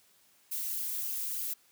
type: noise with flanger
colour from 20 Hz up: violet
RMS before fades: -35 dBFS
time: 0.51-1.54 s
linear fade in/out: 10 ms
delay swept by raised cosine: 0.51 to 3.71 ms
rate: 3.4 Hz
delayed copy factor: -1
effects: white hiss -65 dBFS RMS until 1.71 s + high-pass 80 Hz 12 dB/octave